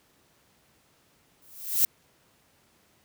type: noise with exponential growth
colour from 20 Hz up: violet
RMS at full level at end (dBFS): -19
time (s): 1.42-1.85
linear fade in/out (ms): 1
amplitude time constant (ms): 92
effects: pink hiss -64 dBFS RMS until 3.04 s + high-pass 80 Hz 12 dB/octave